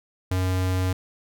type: tone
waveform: square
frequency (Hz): 92.5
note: F#2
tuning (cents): 0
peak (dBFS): -22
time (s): 0.31-0.93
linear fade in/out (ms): 5
effects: none